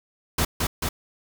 pink noise with echo, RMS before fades -22 dBFS, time 0.38-0.45 s, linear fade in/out 5 ms, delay 220 ms, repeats 2, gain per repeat -2 dB, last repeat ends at 0.89 s, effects none

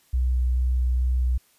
sine tone with vibrato, 62.5 Hz, B1, 21 cents sharp, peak -19 dBFS, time 0.13-1.38 s, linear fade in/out 10 ms, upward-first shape square, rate 2.3 Hz, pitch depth 8 cents each way, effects white hiss -61 dBFS RMS until 1.58 s + resampled to 32000 Hz

